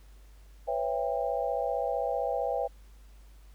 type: chord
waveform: sine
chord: C# half-diminished seventh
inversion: third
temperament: just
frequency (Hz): 498.9 / 554.4 / 665.2 / 798.3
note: B4 / C#5 / E5 / G5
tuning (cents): +17 / 0 / +16 / +31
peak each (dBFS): -33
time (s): 0.67-2.68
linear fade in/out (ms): 20
effects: added 50 Hz sine -50 dBFS peak until 3.54 s + pink hiss -64 dBFS RMS until 3.54 s